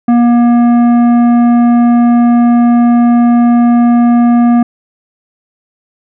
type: tone with tanh clipping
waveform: triangle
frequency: 238.5 Hz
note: A#3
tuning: 40 cents sharp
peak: -6 dBFS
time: 0.08-4.63 s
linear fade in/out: 5 ms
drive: 15 dB
effects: none